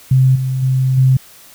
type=tone with level steps; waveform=sine; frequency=130.81 Hz; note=C3; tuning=in tune; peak=-7 / -15 / -11 / -7 dBFS; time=0.11-1.17 s; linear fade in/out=5 ms; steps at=0.35 / 0.62 / 0.97 s; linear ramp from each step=10 ms; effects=white hiss -42 dBFS RMS until 1.54 s